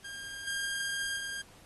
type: tone with level steps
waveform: sawtooth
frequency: 1608 Hz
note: G6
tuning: 44 cents sharp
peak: -37 / -29 / -33 dBFS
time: 0.04-1.42 s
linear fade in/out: 10 ms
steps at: 0.47 / 1.17 s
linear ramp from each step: 5 ms
effects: pink hiss -58 dBFS RMS until 1.65 s + AAC 32 kbps